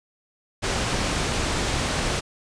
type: low-pass noise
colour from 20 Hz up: pink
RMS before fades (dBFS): -25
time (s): 0.62-2.21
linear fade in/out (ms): 20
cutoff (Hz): 8300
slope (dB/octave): 12
effects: resampled to 22050 Hz